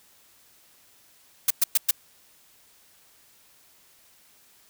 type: noise bursts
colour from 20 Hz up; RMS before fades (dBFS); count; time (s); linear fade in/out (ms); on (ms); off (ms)
blue; -19; 4; 1.48-1.91; 5; 25; 110
effects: white hiss -58 dBFS RMS until 4.69 s